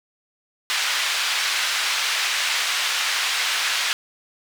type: band-pass noise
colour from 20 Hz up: white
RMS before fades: -23 dBFS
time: 0.7-3.93 s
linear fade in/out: 0 ms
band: 1300 to 3900 Hz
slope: 12 dB/octave
effects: none